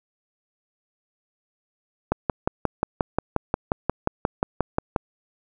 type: click train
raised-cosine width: 1 ms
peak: -6 dBFS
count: 17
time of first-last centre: 2.12-4.962 s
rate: 5.63 Hz
effects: none